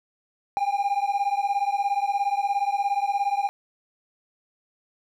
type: beating tone pair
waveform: triangle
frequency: 795 / 812 Hz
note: G5 / G#5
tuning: +24 / -39 cents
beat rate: 17 Hz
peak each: -23 dBFS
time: 0.57-3.49 s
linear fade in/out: 0 ms
effects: none